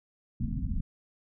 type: low-pass noise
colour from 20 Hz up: pink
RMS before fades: -31 dBFS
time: 0.4-0.81 s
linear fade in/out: 5 ms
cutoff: 260 Hz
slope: 96 dB/octave
effects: none